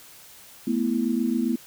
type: chord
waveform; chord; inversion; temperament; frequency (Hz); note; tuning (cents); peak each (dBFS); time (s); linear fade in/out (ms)
sine; A suspended second; none; just; 220 / 247.5 / 330; A3 / B3 / E4; 0 / +4 / +2; -26 / -24 / -28; 0.67-1.56; 5
effects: white hiss -48 dBFS RMS until 1.66 s